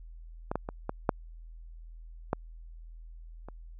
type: clicks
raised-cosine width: 1 ms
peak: -17 / -15 / -21 / -17 / -9 / -13 / -29 dBFS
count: 7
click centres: 0.515 / 0.556 / 0.689 / 0.894 / 1.092 / 2.331 / 3.486 s
effects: added 41 Hz sine -44 dBFS peak until 3.79 s